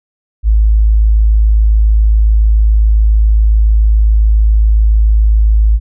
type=tone; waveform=sine; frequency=53.6 Hz; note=A1; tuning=45 cents flat; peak=-5 dBFS; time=0.43-5.8 s; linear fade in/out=50 ms; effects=none